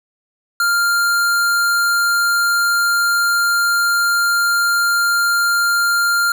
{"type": "tone", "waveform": "square", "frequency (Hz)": 1396.9, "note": "F6", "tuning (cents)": 0, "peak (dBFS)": -14, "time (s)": [0.6, 6.32], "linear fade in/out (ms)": 2, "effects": ["9-bit"]}